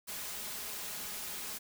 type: noise with comb filter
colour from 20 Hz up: white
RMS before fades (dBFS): -41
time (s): 0.07-1.59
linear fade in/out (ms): 20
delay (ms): 4.8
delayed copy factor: +0.5
effects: none